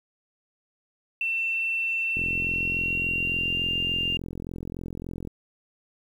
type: tone with pitch glide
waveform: sine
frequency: 2689 to 2795 Hz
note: E7 to F7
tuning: +34 to +1 cents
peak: -24 dBFS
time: 1.21-4.17 s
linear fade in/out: 2 ms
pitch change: +67 cents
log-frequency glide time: 2.21-3.63 s
type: click train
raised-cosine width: 3 ms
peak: -22 dBFS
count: 136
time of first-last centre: 2.17-5.273 s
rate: 43.5 Hz
effects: 9-bit